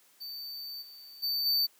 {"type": "tone with level steps", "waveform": "square", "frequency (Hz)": 4571, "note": "D8", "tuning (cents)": -48, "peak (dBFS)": [-39, -48, -29, -25], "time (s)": [0.2, 1.67], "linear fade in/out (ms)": 20, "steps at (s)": [0.81, 1.22, 1.45], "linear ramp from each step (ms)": 20, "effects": ["white hiss -63 dBFS RMS until 1.79 s", "high-pass 200 Hz 12 dB/octave"]}